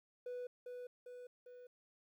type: tone with echo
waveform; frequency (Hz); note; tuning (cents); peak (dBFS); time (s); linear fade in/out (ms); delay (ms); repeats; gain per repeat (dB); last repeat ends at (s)
triangle; 493.9; B4; 0; -39; 0.26-0.47; 5; 400; 3; -4; 1.67
effects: tanh soft clip ceiling -36 dBFS + 13-bit